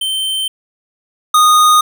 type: tone pair in turn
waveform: square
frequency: 3106 / 1235.4 Hz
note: G7 / D#6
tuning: -17 / -13 cents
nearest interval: octave + major third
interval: 1596 cents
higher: first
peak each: -16 / -7 dBFS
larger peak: second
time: 0.01-0.48 / 1.34-1.81 s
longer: neither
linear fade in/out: 5 ms
effects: none

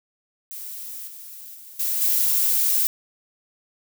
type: noise with level steps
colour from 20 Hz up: violet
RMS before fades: -35 / -40 / -43 / -24 / -20 dBFS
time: 0.51-2.87 s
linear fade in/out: 0 ms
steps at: 1.07 / 1.54 / 1.79 / 2.01 s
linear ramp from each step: 10 ms
effects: none

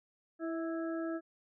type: harmonic tone with a mistuned harmonic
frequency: 329.6 Hz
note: E4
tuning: in tune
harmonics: 1 / 2 / 4 / 5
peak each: -35 / -41 / -47 / -49 dBFS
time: 0.39-1.21 s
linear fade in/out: 50 ms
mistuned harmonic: 2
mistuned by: -24 cents
effects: none

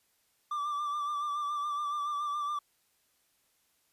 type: tone with vibrato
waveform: triangle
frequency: 1174.7 Hz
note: D6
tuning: in tune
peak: -29 dBFS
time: 0.51-2.59 s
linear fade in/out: 5 ms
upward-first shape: sine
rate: 7.1 Hz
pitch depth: 38 cents each way
effects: white hiss -72 dBFS RMS until 3.92 s + resampled to 32000 Hz

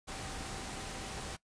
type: tone in noise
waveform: sine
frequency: 775 Hz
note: G5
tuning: 20 cents flat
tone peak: -51 dBFS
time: 0.07-1.37 s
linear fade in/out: 20 ms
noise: pink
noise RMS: -42 dBFS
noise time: 0.07-1.37 s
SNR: -12 dB
effects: noise-tail reverb RT60 0.1 s tail -19 dB re dry + resampled to 22050 Hz

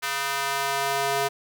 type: tone with high-pass filter sweep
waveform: square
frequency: 138.59 Hz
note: C#3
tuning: in tune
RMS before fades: -26 dBFS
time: 0.02-1.29 s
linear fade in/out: 20 ms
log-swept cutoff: 1400 to 550 Hz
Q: 1.2
effects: none

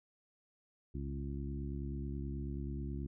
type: harmonic tone with a mistuned harmonic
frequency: 69.3 Hz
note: C#2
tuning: in tune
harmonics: 1 / 2 / 3 / 4 / 5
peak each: -40 / -43 / -46 / -47 / -49 dBFS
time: 0.94-3.07 s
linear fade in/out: 10 ms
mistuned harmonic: 1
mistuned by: -62 cents
effects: none

